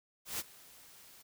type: noise with ADSR envelope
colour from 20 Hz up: white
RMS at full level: -36 dBFS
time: 0.25-1.23 s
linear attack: 140 ms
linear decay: 36 ms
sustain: -21 dB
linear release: 19 ms
effects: none